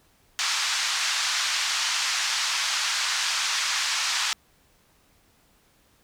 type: band-pass noise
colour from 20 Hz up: white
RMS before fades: -26 dBFS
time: 0.39-4.33 s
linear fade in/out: 0 ms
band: 970 to 6300 Hz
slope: 24 dB/octave
effects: pink hiss -62 dBFS RMS until 6.03 s